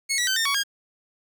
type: tone with pitch steps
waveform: 15% pulse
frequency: 2187 / 1940 / 1538 / 1816 / 1122 / 1623 Hz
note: C#7 / B6 / G6 / A#6 / C#6 / G#6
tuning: -24 / -31 / -33 / -46 / +21 / -40 cents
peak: -15 dBFS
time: 0.09-0.636 s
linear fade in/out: 20 ms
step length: 91 ms
effects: 9-bit